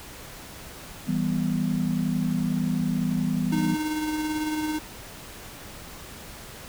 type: chord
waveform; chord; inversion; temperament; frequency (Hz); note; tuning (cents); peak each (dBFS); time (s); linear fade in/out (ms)
sine; E minor; none; equal; 164.81 / 196 / 246.9; E3 / G3 / B3; 0 / 0 / 0; -27; 1.07-3.76; 20
type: tone with tremolo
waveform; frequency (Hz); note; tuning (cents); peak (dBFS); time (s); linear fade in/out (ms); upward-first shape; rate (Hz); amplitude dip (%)
square; 307.5; D#4; -20; -25; 3.52-4.79; 5; sine; 18; 35
effects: pink hiss -42 dBFS RMS until 6.68 s